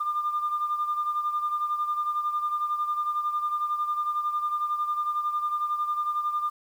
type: beating tone pair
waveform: sine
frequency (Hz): 1200 / 1211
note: D6 / D#6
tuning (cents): +37 / -47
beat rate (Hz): 11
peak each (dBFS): -25 / -32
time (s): 0-6.5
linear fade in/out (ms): 10
effects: tanh soft clip ceiling -19 dBFS + 9-bit